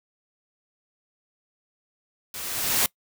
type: noise with level ramp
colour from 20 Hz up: white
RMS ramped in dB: -36 to -20 dBFS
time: 2.34-2.86 s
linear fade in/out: 2 ms
effects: noise-tail reverb RT60 0.1 s tail -23 dB re dry